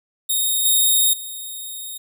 5% pulse tone with level steps, 3715 Hz, A#7, 7 cents flat, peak -10 / -6 / -22 dBFS, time 0.29-1.98 s, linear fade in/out 10 ms, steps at 0.65 / 1.13 s, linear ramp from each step 5 ms, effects none

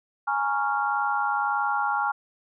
sine chord, Bb minor seventh, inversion third, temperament equal with one note detuned, 830.6 / 932.3 / 1108.7 / 1388.1 Hz, Ab5 / Bb5 / Db6 / F6, 0 / 0 / 0 / -11 cents, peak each -26 / -32 / -30 / -27 dBFS, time 0.27-2.12 s, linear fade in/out 10 ms, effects none

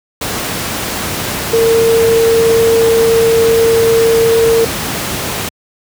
sine tone in noise, 456.5 Hz, A#4, 36 cents flat, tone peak -7 dBFS, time 1.53-4.65 s, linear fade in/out 5 ms, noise pink, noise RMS -18 dBFS, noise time 0.21-5.49 s, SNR +8 dB, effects high-pass 80 Hz 12 dB/octave

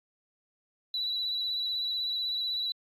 sine tone with vibrato, 3944 Hz, B7, 3 cents flat, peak -28 dBFS, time 0.94-2.72 s, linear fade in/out 2 ms, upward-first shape sine, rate 16 Hz, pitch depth 25 cents each way, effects tanh soft clip ceiling -24 dBFS + AAC 48 kbps

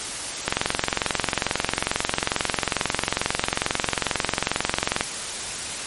click train, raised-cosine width 0.3 ms, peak -3 dBFS, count 102, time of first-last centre 0.48-5.009 s, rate 22.3 Hz, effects white hiss -30 dBFS RMS until 5.86 s + MP3 48 kbps

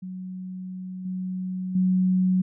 sine tone with level steps, 185 Hz, F#3, in tune, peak -32 / -27 / -18 dBFS, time 0.02-2.42 s, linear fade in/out 10 ms, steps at 1.05 / 1.75 s, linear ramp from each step 5 ms, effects none

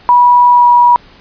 sine tone with pitch glide, 975 to 966.6 Hz, B5 to B5, -23 to -38 cents, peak -3 dBFS, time 0.09-0.96 s, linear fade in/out 0 ms, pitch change -15 cents, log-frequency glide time 0.5-0.66 s, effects pink hiss -41 dBFS RMS until 1.2 s + resampled to 11025 Hz

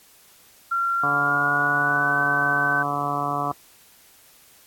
sine tone with pitch glide, 1373 to 1523.4 Hz, F6 to G6, -30 to -50 cents, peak -20 dBFS, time 0.71-2.83 s, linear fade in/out 10 ms, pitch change +180 cents, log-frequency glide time 0.96-2.21 s
harmonic tone, 143.8 Hz, D3, 36 cents flat, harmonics 1 / 2 / 3 / 4 / 5 / 6 / 7 / 8 / 9, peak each -33 / -33 / -37 / -36 / -28 / -37 / -30 / -27 / -34 dBFS, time 1.03-3.52 s, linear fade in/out 5 ms
effects white hiss -53 dBFS RMS until 4.66 s + AAC 64 kbps

